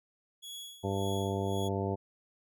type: tone with tremolo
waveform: sawtooth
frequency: 3357 Hz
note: G#7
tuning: 18 cents sharp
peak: -38 dBFS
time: 0.42-1.69 s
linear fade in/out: 20 ms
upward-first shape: sine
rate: 1.8 Hz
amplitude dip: 80%
type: harmonic tone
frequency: 98 Hz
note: G2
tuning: in tune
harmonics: 1 / 2 / 3 / 4 / 5 / 6 / 7 / 9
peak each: -34 / -37 / -40 / -36 / -39 / -43 / -40 / -41 dBFS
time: 0.83-1.96 s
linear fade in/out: 20 ms
effects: none